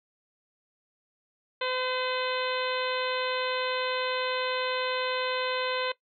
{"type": "harmonic tone", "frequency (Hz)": 510, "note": "C5", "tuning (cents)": -44, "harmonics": [1, 2, 3, 4, 5, 6, 7, 8], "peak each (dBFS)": [-31, -34, -36, -37, -38, -39, -39, -40], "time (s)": [1.61, 5.92], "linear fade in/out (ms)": 5, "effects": ["noise-tail reverb RT60 0.1 s tail -18 dB re dry"]}